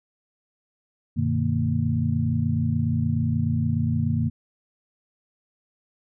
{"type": "tone cluster", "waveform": "sine", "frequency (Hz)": [95.6, 122.4, 152.3, 230.1], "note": ["G2", "B2", "D#3", "A#3"], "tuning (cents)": [-43, -15, -37, -22], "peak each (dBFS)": -26, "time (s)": [1.16, 4.3], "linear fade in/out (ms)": 20, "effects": []}